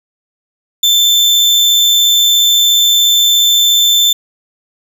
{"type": "tone", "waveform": "35% pulse", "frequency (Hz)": 3543, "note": "A7", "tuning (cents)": 11, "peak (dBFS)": -5, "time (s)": [0.83, 4.13], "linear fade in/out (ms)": 5, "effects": ["7-bit"]}